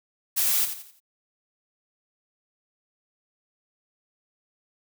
blue noise with echo, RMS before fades -23 dBFS, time 0.36-0.66 s, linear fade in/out 20 ms, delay 86 ms, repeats 4, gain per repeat -9 dB, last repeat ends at 1.004 s, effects none

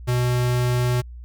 square tone, 123.47 Hz, B2, in tune, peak -19 dBFS, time 0.07-1.02 s, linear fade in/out 20 ms, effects added 60 Hz sine -35 dBFS peak until 1.24 s

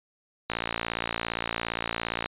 click train, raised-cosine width 0.3 ms, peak -11 dBFS, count 102, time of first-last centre 0.5-2.26 s, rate 57.4 Hz, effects resampled to 8000 Hz

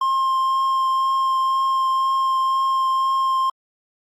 triangle tone with vibrato, 1061 Hz, C6, 24 cents sharp, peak -15 dBFS, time 0.01-3.5 s, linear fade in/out 5 ms, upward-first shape triangle, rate 2 Hz, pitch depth 11 cents each way, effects Opus 48 kbps

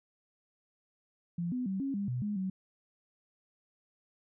sine tone with pitch steps, 172.1 / 250.7 / 191.7 / 273.4 / 200.7 / 124.4 / 207.6 / 188.8 Hz, F3 / B3 / G3 / C#4 / G3 / B2 / G#3 / F#3, -25 / +26 / -38 / -24 / +41 / +13 / 0 / +35 cents, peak -31 dBFS, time 1.38-2.5 s, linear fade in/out 5 ms, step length 140 ms, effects none

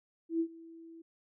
sine tone with ADSR envelope, 329.6 Hz, E4, in tune, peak -26 dBFS, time 0.29-1.02 s, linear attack 110 ms, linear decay 74 ms, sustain -22 dB, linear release 8 ms, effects none

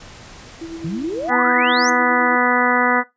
pink noise, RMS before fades -40 dBFS, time 0-1.3 s, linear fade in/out 5 ms
sine tone with tremolo, 329.6 Hz, E4, in tune, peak -26 dBFS, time 0.61-2.36 s, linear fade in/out 5 ms, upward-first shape sine, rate 9.4 Hz, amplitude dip 55%
sine exponential sweep, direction up, 146.83 to 6510 Hz, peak -22 dBFS, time 0.84-1.9 s, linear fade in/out 5 ms
harmonic tone, 246.9 Hz, B3, in tune, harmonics 1 / 2 / 3 / 4 / 5 / 6 / 7 / 8, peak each -22 / -22 / -22 / -22 / -22 / -22 / -22 / -22 dBFS, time 1.28-3.04 s, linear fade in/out 50 ms
effects noise-tail reverb RT60 0.2 s tail -18 dB re dry + resampled to 16000 Hz

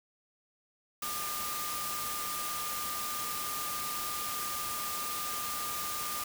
sine tone in noise, 1205 Hz, D6, 44 cents sharp, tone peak -38 dBFS, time 1.02-6.24 s, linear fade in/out 5 ms, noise white, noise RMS -37 dBFS, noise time 1.02-6.24 s, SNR -4 dB, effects none

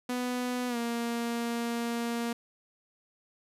sawtooth tone with pitch glide, 248 to 234.6 Hz, B3 to A#3, +7 to +11 cents, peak -26 dBFS, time 0.09-2.33 s, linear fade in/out 5 ms, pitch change -96 cents, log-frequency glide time 0.68-0.77 s, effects resampled to 32000 Hz

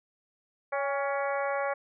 harmonic tone with a mistuned harmonic, 280 Hz, C#4, 18 cents sharp, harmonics 2 / 3 / 4 / 5 / 6 / 7 / 8, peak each -30 / -34 / -36 / -38 / -40 / -41 / -42 dBFS, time 0.72-1.74 s, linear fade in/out 10 ms, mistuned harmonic 3, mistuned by -41 cents, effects none

